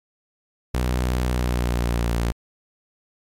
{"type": "tone with pitch glide", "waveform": "sawtooth", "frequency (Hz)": [62, 58.18], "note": ["B1", "A#1"], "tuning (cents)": [7, -3], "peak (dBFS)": -16, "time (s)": [0.74, 2.32], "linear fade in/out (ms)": 5, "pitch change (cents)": -110, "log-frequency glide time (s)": [1.28, 2.11], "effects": ["MP3 64 kbps"]}